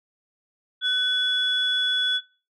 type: tone pair together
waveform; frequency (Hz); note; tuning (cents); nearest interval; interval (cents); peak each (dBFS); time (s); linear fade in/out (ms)
sine; 1501 / 3407; F#6 / G#7; +24 / +44; octave + major second; 1420; -25 / -21; 0.81-2.21; 50
effects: noise-tail reverb RT60 0.4 s tail -25 dB re dry + tanh soft clip ceiling -14 dBFS